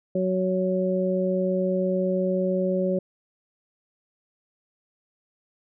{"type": "harmonic tone", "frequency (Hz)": 185.8, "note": "F#3", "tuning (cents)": 7, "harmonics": [1, 2, 3], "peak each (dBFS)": [-25, -27, -25], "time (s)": [0.15, 2.99], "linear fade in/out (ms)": 5, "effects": []}